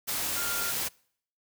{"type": "tone in noise", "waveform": "sine", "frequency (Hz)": 1400, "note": "F6", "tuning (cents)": 4, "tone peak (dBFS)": -35, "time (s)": [0.36, 0.72], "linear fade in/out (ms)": 20, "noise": "white", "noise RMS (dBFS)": -31, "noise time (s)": [0.07, 0.89], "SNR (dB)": -7, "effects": ["noise-tail reverb RT60 0.6 s tail -25 dB re dry"]}